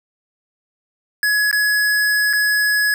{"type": "tone with dropouts", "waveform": "square", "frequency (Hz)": 1686, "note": "G#6", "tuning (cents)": 26, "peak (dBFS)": -15, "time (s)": [1.23, 2.94], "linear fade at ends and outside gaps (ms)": 1, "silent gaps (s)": [[1.513, 1.528], [2.33, 2.334]], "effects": ["9-bit"]}